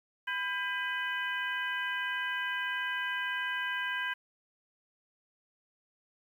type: harmonic tone with a mistuned harmonic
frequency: 500 Hz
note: B4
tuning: 21 cents sharp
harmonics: 2 / 3 / 4 / 5 / 6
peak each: -39 / -33 / -41 / -42 / -41 dBFS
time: 0.27-4.14 s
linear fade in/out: 10 ms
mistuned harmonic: 3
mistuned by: +110 cents
effects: 10-bit